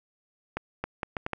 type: accelerating click train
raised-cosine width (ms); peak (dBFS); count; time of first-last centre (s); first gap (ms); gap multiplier
0.5; -15; 6; 0.57-1.333; 270; 0.71
effects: none

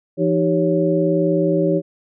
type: tone cluster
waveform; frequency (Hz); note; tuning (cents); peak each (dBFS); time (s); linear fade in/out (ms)
sine; 169.3 / 311.2 / 390.4 / 555; E3 / D#4 / G4 / C#5; +46 / 0 / -7 / +2; -20; 0.17-1.82; 50
effects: none

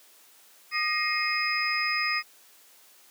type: tone cluster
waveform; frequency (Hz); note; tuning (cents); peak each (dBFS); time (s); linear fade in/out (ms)
sine; 1227 / 1883 / 2129 / 2509 / 5040; D#6 / A#6 / C7 / D#7 / D#8; -25 / +17 / +30 / +14 / +21; -31; 0.71-2.23; 50
effects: white hiss -56 dBFS RMS until 3.1 s + high-pass 300 Hz 12 dB/octave

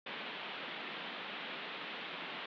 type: band-pass noise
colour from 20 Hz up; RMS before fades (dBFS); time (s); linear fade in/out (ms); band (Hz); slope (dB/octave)
white; -44; 0.06-2.46; 5; 160 to 3600; 48
effects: none

